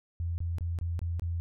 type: tone bursts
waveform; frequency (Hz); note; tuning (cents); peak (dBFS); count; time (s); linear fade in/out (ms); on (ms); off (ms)
sine; 84.9; F2; -48; -29; 6; 0.2-1.4; 0; 180; 24
effects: none